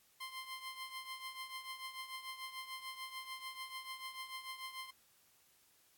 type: tone with tremolo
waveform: 15% pulse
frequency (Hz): 1046.5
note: C6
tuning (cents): 0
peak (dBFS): -35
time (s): 0.2-4.91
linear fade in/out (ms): 10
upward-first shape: triangle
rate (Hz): 6.8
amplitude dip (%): 75
effects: white hiss -70 dBFS RMS until 5.97 s + AAC 64 kbps